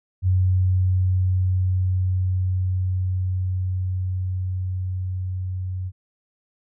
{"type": "tone with level ramp", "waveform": "sine", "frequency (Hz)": 92.5, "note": "F#2", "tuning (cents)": 0, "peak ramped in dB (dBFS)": [-15, -25], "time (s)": [0.22, 5.92], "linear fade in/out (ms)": 50, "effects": []}